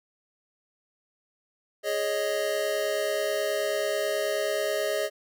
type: chord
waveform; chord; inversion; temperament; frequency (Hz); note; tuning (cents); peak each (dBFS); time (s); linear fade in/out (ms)
square; Ab suspended fourth; none; just; 415.3 / 553.7 / 623; Ab4 / Db5 / Eb5; 0 / -2 / +2; -32 / -32 / -29; 1.83-5.1; 50
effects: none